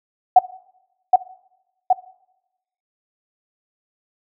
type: tone with echo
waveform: sine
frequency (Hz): 740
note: F#5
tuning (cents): 0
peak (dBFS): -4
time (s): 0.36-0.39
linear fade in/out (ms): 5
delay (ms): 770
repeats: 2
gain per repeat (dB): -3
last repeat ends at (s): 1.93
effects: noise-tail reverb RT60 0.9 s tail -20 dB re dry